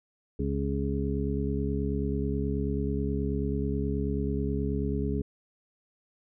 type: harmonic tone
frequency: 69.3 Hz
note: C#2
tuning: in tune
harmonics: 1 / 2 / 3 / 4 / 6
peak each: -31 / -33 / -33 / -34 / -34 dBFS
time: 0.39-5.22 s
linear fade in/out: 5 ms
effects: none